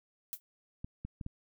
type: noise with exponential decay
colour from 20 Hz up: violet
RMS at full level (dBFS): -34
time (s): 0.33-0.4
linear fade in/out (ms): 0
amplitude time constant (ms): 15
type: clicks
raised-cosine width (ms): 5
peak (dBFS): -27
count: 4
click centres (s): 0.845 / 1.05 / 1.212 / 1.264
effects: none